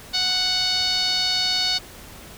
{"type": "tone with low-pass filter", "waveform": "5% pulse", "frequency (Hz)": 740, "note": "F#5", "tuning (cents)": 0, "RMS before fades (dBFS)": -22, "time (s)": [0.13, 1.79], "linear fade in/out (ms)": 20, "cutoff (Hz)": 4300, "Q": 5.3, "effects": ["pink hiss -42 dBFS RMS until 2.37 s"]}